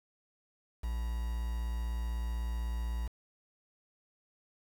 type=tone with quantisation; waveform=triangle; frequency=58 Hz; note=A#1; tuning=8 cents flat; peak=-30 dBFS; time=0.83-3.08 s; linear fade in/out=10 ms; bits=8; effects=none